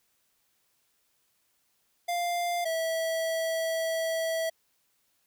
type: tone pair in turn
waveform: square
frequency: 698 / 652.3 Hz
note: F5 / E5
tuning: -1 / -18 cents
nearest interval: minor second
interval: 117 cents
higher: first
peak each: -28 dBFS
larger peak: neither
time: 2.08-2.65 / 2.65-4.5 s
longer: second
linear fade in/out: 10 ms
effects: white hiss -72 dBFS RMS until 5.26 s